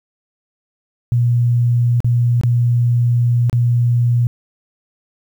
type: tone with dropouts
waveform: sine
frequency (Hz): 120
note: B2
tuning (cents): -49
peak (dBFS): -11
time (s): 1.12-4.27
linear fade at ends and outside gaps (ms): 0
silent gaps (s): 2.004-2.045 / 2.412-2.435 / 3.497-3.529
effects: 8-bit